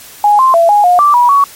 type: tone with pitch steps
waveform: sine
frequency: 829 / 1050 / 673 / 827 / 714 / 1169 / 969 / 1123 Hz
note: G#5 / C6 / E5 / G#5 / F5 / D6 / B5 / C#6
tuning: -3 / +6 / +36 / -8 / +38 / -8 / -33 / +22 cents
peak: -4 dBFS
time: 0.24-1.44 s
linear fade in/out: 2 ms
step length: 150 ms
effects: white hiss -34 dBFS RMS until 1.55 s + MP3 64 kbps